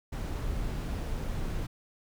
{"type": "noise", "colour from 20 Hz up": "brown", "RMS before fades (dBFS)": -33, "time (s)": [0.12, 1.67], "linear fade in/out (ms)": 10, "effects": []}